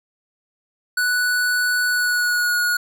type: tone with pitch glide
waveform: square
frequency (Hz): 1480 to 1448.7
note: F#6 to F#6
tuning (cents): 0 to -37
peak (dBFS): -18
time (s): 0.97-2.77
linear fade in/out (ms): 5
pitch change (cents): -37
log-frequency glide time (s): 1.87-2.55
effects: none